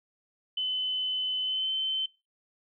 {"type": "tone with pitch glide", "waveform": "sine", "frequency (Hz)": [3029, 3077], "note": ["F#7", "G7"], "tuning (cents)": [40, -33], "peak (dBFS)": -27, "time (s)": [0.57, 2.06], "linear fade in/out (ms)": 5, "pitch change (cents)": 27, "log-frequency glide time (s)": [1.42, 1.71], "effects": ["noise-tail reverb RT60 0.3 s tail -23 dB re dry"]}